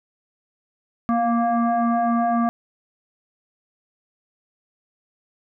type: tone with frequency modulation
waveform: sine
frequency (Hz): 232.1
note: A#3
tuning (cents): -7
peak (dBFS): -17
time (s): 1.09-2.49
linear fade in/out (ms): 0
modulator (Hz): 468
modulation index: 1.8
effects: none